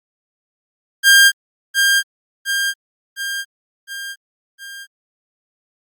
sawtooth tone with echo, 1603 Hz, G6, 38 cents sharp, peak -3 dBFS, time 1.03-1.32 s, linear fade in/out 50 ms, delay 710 ms, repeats 5, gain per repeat -5 dB, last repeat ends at 4.87 s, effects Opus 48 kbps

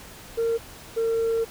sine tone pair in turn, 459.4 / 455.4 Hz, A#4 / A#4, -25 / -40 cents, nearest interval unison, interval 15 cents, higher first, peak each -19 dBFS, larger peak neither, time 0.37-0.58 / 0.96-1.45 s, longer second, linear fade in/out 20 ms, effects tanh soft clip ceiling -19 dBFS + pink hiss -44 dBFS RMS until 1.5 s

